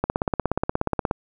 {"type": "click train", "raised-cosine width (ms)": 1, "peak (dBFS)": -7, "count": 19, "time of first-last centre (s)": [0.04, 1.111], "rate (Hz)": 16.8, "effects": []}